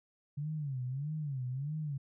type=tone with vibrato; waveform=sine; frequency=139.8 Hz; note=C#3; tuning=15 cents sharp; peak=-34 dBFS; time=0.37-1.98 s; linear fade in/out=10 ms; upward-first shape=sine; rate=1.6 Hz; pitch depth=190 cents each way; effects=none